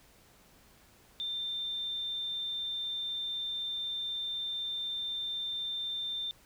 sine tone, 3584 Hz, A7, 31 cents sharp, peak -33 dBFS, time 1.2-6.31 s, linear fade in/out 0 ms, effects pink hiss -61 dBFS RMS until 6.45 s

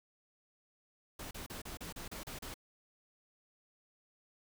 pink noise bursts, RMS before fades -45 dBFS, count 9, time 1.19-2.542 s, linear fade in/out 5 ms, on 120 ms, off 34 ms, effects none

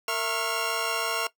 25% pulse tone cluster, 459.1 / 666 / 1090 / 1412 / 2758 Hz, A#4 / E5 / C#6 / F6 / F7, -26 / +18 / -29 / +19 / -22 cents, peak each -29 dBFS, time 0.08-1.27 s, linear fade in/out 2 ms, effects noise-tail reverb RT60 0.1 s tail -17 dB re dry

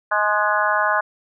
harmonic tone with a mistuned harmonic, 210 Hz, G#3, 19 cents sharp, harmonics 3 / 4 / 5 / 6 / 7 / 8, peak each -24 / -24 / -22 / -25 / -22 / -25 dBFS, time 0.11-1.01 s, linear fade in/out 10 ms, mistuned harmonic 6, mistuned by -39 cents, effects none

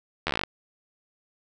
slowing click train, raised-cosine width 0.3 ms, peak -9 dBFS, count 11, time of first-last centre 0.27-0.436 s, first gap 12 ms, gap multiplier 1.07, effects none

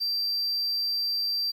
triangle tone, 4699 Hz, D8, in tune, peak -24 dBFS, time 0-1.52 s, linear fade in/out 20 ms, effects 10-bit

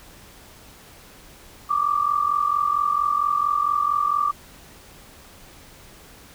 sine tone pair together, 1155.6 / 1200 Hz, D6 / D6, -28 / +37 cents, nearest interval minor second, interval 65 cents, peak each -21 / -22 dBFS, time 1.69-4.32 s, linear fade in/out 20 ms, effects pink hiss -47 dBFS RMS until 6.34 s

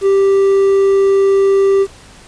triangle tone with quantisation, 392 Hz, G4, in tune, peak -6 dBFS, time 0.01-1.87 s, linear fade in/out 50 ms, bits 6, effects pink hiss -40 dBFS RMS until 2.27 s + resampled to 22050 Hz

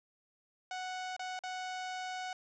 sawtooth tone with dropouts, 740 Hz, F#5, in tune, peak -34 dBFS, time 0.71-2.33 s, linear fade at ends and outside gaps 2 ms, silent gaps 1.165-1.194 / 1.391-1.436 s, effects resampled to 16000 Hz + 11-bit

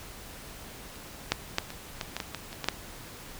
clicks, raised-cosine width 0.2 ms, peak -30 / -6 / -7 / -22 / -14 / -14 / -14 / -16 / -23 / -14 / -6 dBFS, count 11, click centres 0.957 / 1.32 / 1.584 / 1.704 / 2.012 / 2.166 / 2.202 / 2.347 / 2.529 / 2.643 / 2.686 s, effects pink hiss -45 dBFS RMS until 3.39 s

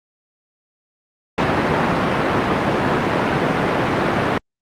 pink band-pass noise, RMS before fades -18 dBFS, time 1.38-4.38 s, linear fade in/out 2 ms, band 160 to 1800 Hz, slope 12 dB/octave, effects Opus 48 kbps

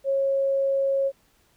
sine tone, 546 Hz, C#5, 26 cents flat, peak -20 dBFS, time 0.04-1.12 s, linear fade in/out 50 ms, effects pink hiss -63 dBFS RMS until 1.56 s

